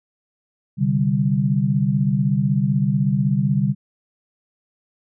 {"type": "chord", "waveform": "sine", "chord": "C suspended second", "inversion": "none", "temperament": "equal", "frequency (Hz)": [130.81, 146.83, 196], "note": ["C3", "D3", "G3"], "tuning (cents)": [0, 0, 0], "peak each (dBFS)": [-21, -20, -20], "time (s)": [0.77, 3.75], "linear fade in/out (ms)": 50, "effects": []}